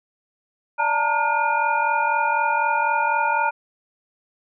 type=tone cluster; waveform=sine; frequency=587 / 880 / 924 / 1428 / 2422 Hz; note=D5 / A5 / A#5 / F6 / D#7; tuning=-1 / 0 / -16 / +38 / -47 cents; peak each=-30 / -24 / -21 / -24 / -29 dBFS; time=0.78-3.51 s; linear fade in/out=20 ms; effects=none